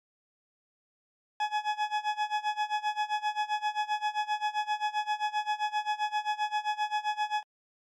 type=tone with tremolo; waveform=40% pulse; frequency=845 Hz; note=G#5; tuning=30 cents sharp; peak=-24 dBFS; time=1.4-7.43 s; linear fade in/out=2 ms; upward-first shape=sine; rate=7.6 Hz; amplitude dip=90%; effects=low-pass 4000 Hz 12 dB/octave + MP3 64 kbps